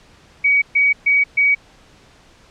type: tone bursts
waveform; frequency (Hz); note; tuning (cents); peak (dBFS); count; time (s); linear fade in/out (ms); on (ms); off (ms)
sine; 2261; C#7; +34; -11; 4; 0.44-1.55; 10; 180; 130
effects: pink hiss -49 dBFS RMS until 2.5 s + low-pass 6000 Hz 12 dB/octave